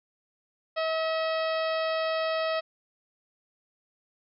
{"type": "harmonic tone", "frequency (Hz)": 642, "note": "E5", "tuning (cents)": -46, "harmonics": [1, 2, 3, 4, 5, 6, 7, 8], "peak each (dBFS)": [-27, -33, -37, -39, -41, -43, -44, -45], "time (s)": [0.76, 2.61], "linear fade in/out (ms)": 20, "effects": []}